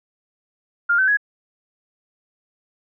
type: tone with pitch steps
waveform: sine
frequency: 1405 / 1532.2 / 1670.8 Hz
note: F6 / G6 / G#6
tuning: +10 / -40 / +10 cents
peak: -14 dBFS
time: 0.89-1.172 s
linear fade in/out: 10 ms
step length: 94 ms
effects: none